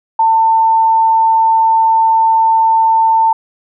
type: tone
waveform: sine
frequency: 896 Hz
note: A5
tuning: 31 cents sharp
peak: -7 dBFS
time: 0.19-3.33 s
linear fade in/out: 5 ms
effects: none